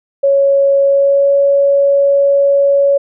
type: tone with pitch glide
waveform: sine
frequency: 554.4 to 559.9 Hz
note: C#5 to C#5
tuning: 0 to +17 cents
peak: -7 dBFS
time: 0.23-2.98 s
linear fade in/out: 10 ms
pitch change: +17 cents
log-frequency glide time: 0.82-1.34 s
effects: none